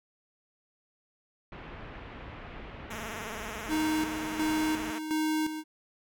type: low-pass noise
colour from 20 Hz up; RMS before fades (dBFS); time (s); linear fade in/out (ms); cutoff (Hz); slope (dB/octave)
pink; -44; 1.52-4.91; 2; 2800; 24
type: tone with vibrato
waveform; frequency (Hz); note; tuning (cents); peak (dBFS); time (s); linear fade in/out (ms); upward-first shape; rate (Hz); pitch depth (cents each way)
5% pulse; 220; A3; 0; -26; 2.9-4.99; 10; sine; 19; 100
type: tone with tremolo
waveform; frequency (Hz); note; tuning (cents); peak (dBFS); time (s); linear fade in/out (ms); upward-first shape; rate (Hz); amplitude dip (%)
square; 311.1; D#4; 0; -27; 3.68-5.64; 50; square; 1.4; 60
effects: none